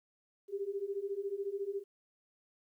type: beating tone pair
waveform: sine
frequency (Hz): 389.3 / 403.3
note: G4 / G4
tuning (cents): -12 / +49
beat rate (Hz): 14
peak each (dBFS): -39 / -37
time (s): 0.48-1.84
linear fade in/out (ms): 50
effects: 12-bit